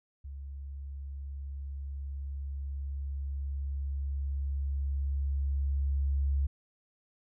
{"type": "tone with level ramp", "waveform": "sine", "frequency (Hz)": 69.3, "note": "C#2", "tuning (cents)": 0, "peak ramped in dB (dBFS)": [-39, -25], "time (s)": [0.24, 6.47], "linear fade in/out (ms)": 10, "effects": []}